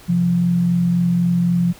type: tone pair together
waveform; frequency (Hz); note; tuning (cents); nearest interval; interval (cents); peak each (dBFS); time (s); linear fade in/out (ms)
sine; 130.81 / 174.61; C3 / F3; 0 / 0; perfect fourth; 500; -24 / -14; 0.08-1.73; 20
effects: pink hiss -44 dBFS RMS until 1.79 s